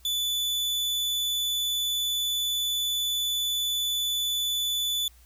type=tone; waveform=40% pulse; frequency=3480 Hz; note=A7; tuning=20 cents flat; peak=-24 dBFS; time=0.05-5.08 s; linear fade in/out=2 ms; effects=added 60 Hz sine -53 dBFS peak until 5.25 s + white hiss -60 dBFS RMS until 5.25 s